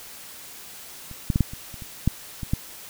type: clicks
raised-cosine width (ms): 5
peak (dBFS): -27 / -9 / -8 / -6 / -23 / -27 / -25 / -6 / -18 / -9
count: 10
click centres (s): 1.113 / 1.302 / 1.359 / 1.407 / 1.535 / 1.742 / 1.822 / 2.076 / 2.432 / 2.535
effects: white hiss -42 dBFS RMS until 2.89 s